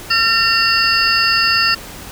sine tone cluster, 1362 / 1810 / 2750 / 4538 / 5040 Hz, F6 / A6 / F7 / C#8 / D#8, -44 / +48 / -27 / +40 / +21 cents, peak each -18 dBFS, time 0.1-1.75 s, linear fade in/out 10 ms, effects pink hiss -33 dBFS RMS until 2.11 s

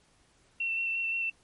sine tone with vibrato, 2701 Hz, E7, 42 cents sharp, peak -28 dBFS, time 0.6-1.3 s, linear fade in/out 5 ms, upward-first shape square, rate 5.7 Hz, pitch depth 13 cents each way, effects pink hiss -65 dBFS RMS until 1.43 s + MP3 48 kbps

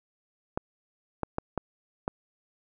clicks, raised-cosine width 1 ms, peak -14 dBFS, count 5, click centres 0.575 / 1.233 / 1.384 / 1.577 / 2.079 s, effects none

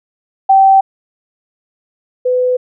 sine tone pair in turn, 775 / 502 Hz, G5 / B4, -20 / +28 cents, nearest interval minor sixth, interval 752 cents, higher first, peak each -4 / -10 dBFS, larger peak first, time 0.49-0.81 / 2.25-2.57 s, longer neither, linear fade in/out 10 ms, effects none

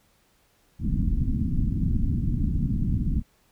pink low-pass noise, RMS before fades -24 dBFS, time 0.79-3.23 s, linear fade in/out 50 ms, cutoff 270 Hz, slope 48 dB/octave, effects pink hiss -64 dBFS RMS until 3.51 s

